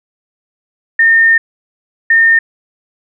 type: tone bursts at uneven times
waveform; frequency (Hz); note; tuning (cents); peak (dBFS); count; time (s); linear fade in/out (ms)
sine; 1821; A#6; -41; -5; 2; 0.99-1.38 / 2.1-2.39; 5
effects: none